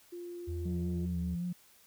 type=tone; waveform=sine; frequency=349.2 Hz; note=F4; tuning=in tune; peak=-40 dBFS; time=0.12-1.06 s; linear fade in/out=10 ms
type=tone with pitch glide; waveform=sine; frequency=82.6 to 77.96 Hz; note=E2 to D#2; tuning=+4 to +4 cents; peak=-34 dBFS; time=0.47-1.36 s; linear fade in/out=20 ms; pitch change=-100 cents; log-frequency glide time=1.12-1.21 s
type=tone with vibrato; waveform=sine; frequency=175.2 Hz; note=F3; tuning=6 cents sharp; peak=-32 dBFS; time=0.65-1.53 s; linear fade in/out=10 ms; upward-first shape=sine; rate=5.2 Hz; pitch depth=33 cents each way
effects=tanh soft clip ceiling -26 dBFS + white hiss -62 dBFS RMS until 1.86 s